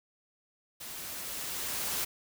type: noise with level ramp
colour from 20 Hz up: white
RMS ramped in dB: -43 to -32 dBFS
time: 0.8-2.05 s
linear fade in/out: 10 ms
effects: none

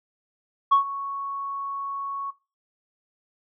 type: tone with ADSR envelope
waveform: sine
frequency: 1108.7 Hz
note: C#6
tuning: in tune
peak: -11 dBFS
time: 0.71-2.31 s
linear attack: 15 ms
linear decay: 110 ms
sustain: -17 dB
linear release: 12 ms
effects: noise-tail reverb RT60 0.3 s tail -19 dB re dry + tanh soft clip ceiling -11 dBFS

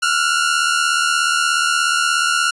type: tone pair together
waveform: sawtooth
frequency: 1365 / 1441.8 Hz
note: F6 / F#6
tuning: -40 / -45 cents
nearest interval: minor second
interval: 95 cents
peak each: -14 dBFS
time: 0.02-2.51 s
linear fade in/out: 10 ms
effects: resampled to 24000 Hz

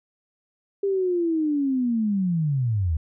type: linear sweep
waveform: sine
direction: down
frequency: 401.4 to 73.42 Hz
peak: -20 dBFS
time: 0.83-2.97 s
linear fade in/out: 5 ms
effects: none

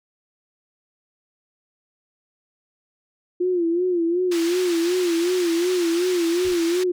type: tone with vibrato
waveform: sine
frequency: 349.2 Hz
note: F4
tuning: in tune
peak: -18 dBFS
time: 3.4-6.92 s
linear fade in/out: 10 ms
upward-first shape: sine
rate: 2.7 Hz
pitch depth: 90 cents each way
type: band-pass noise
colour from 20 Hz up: white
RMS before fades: -33 dBFS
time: 4.31-6.84 s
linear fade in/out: 10 ms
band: 1000 to 5700 Hz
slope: 12 dB/octave
type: noise with exponential decay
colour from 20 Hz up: brown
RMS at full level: -36 dBFS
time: 6.45-6.74 s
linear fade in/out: 1 ms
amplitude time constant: 62 ms
effects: none

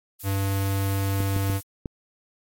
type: noise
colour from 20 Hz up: violet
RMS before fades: -37 dBFS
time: 0.19-1.63 s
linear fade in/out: 20 ms
type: tone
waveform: square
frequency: 98 Hz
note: G2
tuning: in tune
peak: -23 dBFS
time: 0.23-1.61 s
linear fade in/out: 50 ms
type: clicks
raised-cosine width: 3 ms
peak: -17 dBFS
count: 4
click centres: 1.204 / 1.364 / 1.499 / 1.858 s
effects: MP3 64 kbps

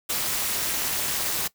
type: noise with amplitude modulation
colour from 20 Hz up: white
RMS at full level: -23 dBFS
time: 0.09-1.48 s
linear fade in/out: 10 ms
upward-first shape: sine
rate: 283 Hz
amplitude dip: 85%
effects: noise-tail reverb RT60 0.1 s tail -19 dB re dry

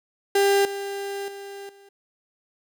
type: tone with level steps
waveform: 35% pulse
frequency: 398.1 Hz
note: G4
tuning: 27 cents sharp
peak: -15 / -27 / -34 / -47 dBFS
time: 0.35-1.89 s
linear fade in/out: 5 ms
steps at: 0.65 / 1.28 / 1.69 s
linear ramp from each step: 2 ms
effects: none

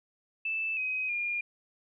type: tone with pitch steps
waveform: sine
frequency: 2637 / 2524 / 2415 Hz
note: E7 / D#7 / D7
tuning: 0 / +24 / +48 cents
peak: -29 dBFS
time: 0.45-1.41 s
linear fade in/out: 5 ms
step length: 320 ms
effects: none

